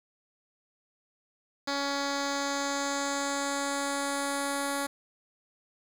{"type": "tone with low-pass filter sweep", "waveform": "10% pulse", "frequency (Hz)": 280.4, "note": "C#4", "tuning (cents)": 20, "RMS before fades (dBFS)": -31, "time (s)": [1.67, 4.87], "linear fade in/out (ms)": 10, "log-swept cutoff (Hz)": [5200, 11000], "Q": 2.8, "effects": ["8-bit"]}